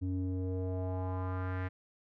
square tone with low-pass filter sweep, 92.5 Hz, F#2, in tune, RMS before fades -35 dBFS, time 0.01-1.69 s, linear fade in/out 20 ms, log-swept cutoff 240 to 1900 Hz, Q 2.6, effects none

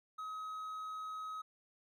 triangle tone, 1271 Hz, D#6, 36 cents sharp, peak -39 dBFS, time 0.18-1.42 s, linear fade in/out 10 ms, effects none

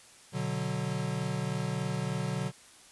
square chord, B minor, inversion none, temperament equal, 123.47 / 146.83 / 185 Hz, B2 / D3 / F#3, 0 / 0 / 0 cents, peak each -36 / -35 / -36 dBFS, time 0.32-2.52 s, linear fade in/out 50 ms, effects white hiss -55 dBFS RMS until 2.91 s + resampled to 24000 Hz

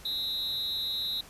triangle tone with amplitude modulation, 3877 Hz, B7, 33 cents flat, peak -24 dBFS, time 0.05-1.21 s, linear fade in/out 5 ms, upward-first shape sine, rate 273 Hz, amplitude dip 95%, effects pink hiss -51 dBFS RMS until 1.29 s + resampled to 32000 Hz

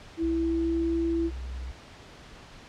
sine tone with pitch glide, 329.6 to 332.7 Hz, E4 to E4, 0 to +16 cents, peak -24 dBFS, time 0.17-1.31 s, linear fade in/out 50 ms, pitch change +16 cents, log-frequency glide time 0.28-1.03 s
sine tone, 63.2 Hz, B1, 41 cents sharp, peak -33 dBFS, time 0.22-1.72 s, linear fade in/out 10 ms
effects pink hiss -48 dBFS RMS until 2.68 s + low-pass 5000 Hz 12 dB/octave

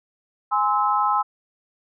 sine chord, Ab augmented, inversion none, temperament just, 830.6 / 1038.3 / 1297.8 Hz, Ab5 / C6 / E6, 0 / -14 / -27 cents, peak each -22 dBFS, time 0.51-1.23 s, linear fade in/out 20 ms, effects none

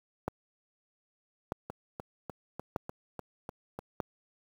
two click trains, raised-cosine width 1 ms, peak -24 / -17 dBFS, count 8 / 4, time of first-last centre 1.7-3.79 / 0.28-4.002 s, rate 3.35 / 0.806 Hz, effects high-pass 60 Hz 12 dB/octave + 8-bit

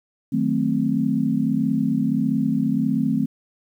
sine chord, D# diminished seventh, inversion none, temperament equal, 155.56 / 185 / 220 / 261.6 Hz, D#3 / F#3 / A3 / C4, 0 / 0 / 0 / 0 cents, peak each -26 / -27 / -22 / -22 dBFS, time 0.32-3.26 s, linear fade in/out 10 ms, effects 9-bit

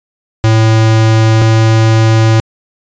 square tone pair in turn, 111.1 / 111.56 Hz, A2 / A2, +17 / +24 cents, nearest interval unison, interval 7 cents, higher second, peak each -6 dBFS, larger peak neither, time 0.44-1.42 / 1.42-2.4 s, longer neither, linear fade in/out 0 ms, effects resampled to 16000 Hz

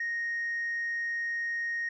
sine tone, 1864.7 Hz, A#6, in tune, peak -28 dBFS, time 0-1.89 s, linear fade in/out 5 ms, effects tanh soft clip ceiling -27 dBFS

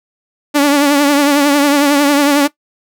sawtooth tone with vibrato, 286.6 Hz, D4, 42 cents flat, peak -4 dBFS, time 0.54-2.48 s, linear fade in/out 20 ms, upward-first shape triangle, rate 11 Hz, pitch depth 64 cents each way, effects noise-tail reverb RT60 0.1 s tail -18 dB re dry

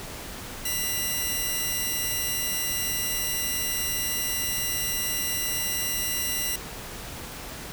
5% pulse tone pair together, 1991 / 2816 Hz, B6 / F7, +14 / +14 cents, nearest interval tritone, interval 600 cents, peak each -19 dBFS, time 0.65-6.56 s, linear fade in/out 5 ms, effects pink hiss -38 dBFS RMS until 7.72 s

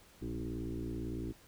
sine tone with frequency modulation, 194.3 Hz, G3, 15 cents flat, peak -36 dBFS, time 0.21-1.33 s, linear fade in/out 20 ms, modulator 58.3 Hz, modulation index 3, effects pink hiss -61 dBFS RMS until 1.47 s

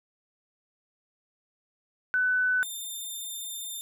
sine / 10% pulse tone pair in turn, 1500 / 3605 Hz, F#6 / A7, +23 / +41 cents, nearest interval octave + minor third, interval 1518 cents, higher second, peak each -22 / -27 dBFS, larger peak first, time 2.14-2.63 / 2.63-3.81 s, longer second, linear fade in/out 0 ms, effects none

